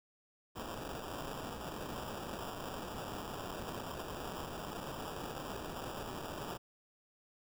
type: noise with sample-and-hold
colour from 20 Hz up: white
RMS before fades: -43 dBFS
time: 0.55-6.58 s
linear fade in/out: 20 ms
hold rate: 2100 Hz
effects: none